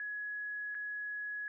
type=tone with dropouts; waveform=sine; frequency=1681 Hz; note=G#6; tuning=20 cents sharp; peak=-37 dBFS; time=0-1.48 s; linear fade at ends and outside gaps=1 ms; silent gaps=0.746-0.75 s; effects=none